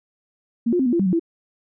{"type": "tone with pitch steps", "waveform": "sine", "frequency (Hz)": [232.9, 354.8, 262.6, 242.2, 340.8, 194.8, 183.7, 333.8], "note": ["A#3", "F4", "C4", "B3", "F4", "G3", "F#3", "E4"], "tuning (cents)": [-1, 27, 6, -34, -42, -11, -12, 22], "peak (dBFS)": -16, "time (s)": [0.66, 1.196], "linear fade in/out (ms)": 10, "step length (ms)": 67, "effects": []}